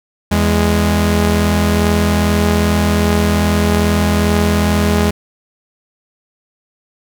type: tone pair together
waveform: sawtooth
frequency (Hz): 82.48 / 207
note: E2 / G#3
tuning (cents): +2 / -5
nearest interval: octave + major third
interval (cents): 1593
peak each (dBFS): -10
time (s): 0.31-5.11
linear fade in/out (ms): 10
effects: none